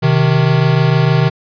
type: tone pair together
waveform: square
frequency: 129.07 / 155.56 Hz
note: C3 / D#3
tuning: -23 / 0 cents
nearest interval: minor third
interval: 323 cents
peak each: -13 dBFS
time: 0.02-1.3 s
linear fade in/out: 20 ms
effects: resampled to 11025 Hz